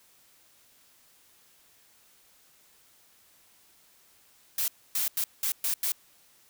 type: noise bursts at uneven times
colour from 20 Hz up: blue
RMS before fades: -28 dBFS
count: 6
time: 4.58-4.68 / 4.95-5.08 / 5.17-5.24 / 5.43-5.52 / 5.64-5.74 / 5.83-5.92 s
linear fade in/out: 2 ms
effects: white hiss -61 dBFS RMS until 6.49 s